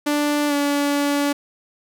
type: tone with pitch glide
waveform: sawtooth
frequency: 293.7 to 286.5 Hz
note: D4 to D4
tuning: 0 to -43 cents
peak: -14 dBFS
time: 0.06-1.33 s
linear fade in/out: 10 ms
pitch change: -43 cents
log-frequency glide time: 0.48-0.53 s
effects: none